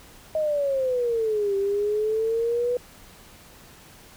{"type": "exponential two-way sweep", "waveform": "sine", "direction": "down then up", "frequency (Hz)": [632, 392, 493.9], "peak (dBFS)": -21, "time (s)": [0.35, 2.77], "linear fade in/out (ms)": 2, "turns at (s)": 1.56, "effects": ["pink hiss -49 dBFS RMS until 4.16 s"]}